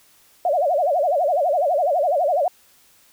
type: tone with vibrato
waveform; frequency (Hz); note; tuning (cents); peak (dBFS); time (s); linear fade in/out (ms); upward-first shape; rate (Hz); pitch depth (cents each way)
sine; 640; D#5; +49; -16; 0.45-2.48; 2; sine; 12; 250
effects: white hiss -55 dBFS RMS until 3.12 s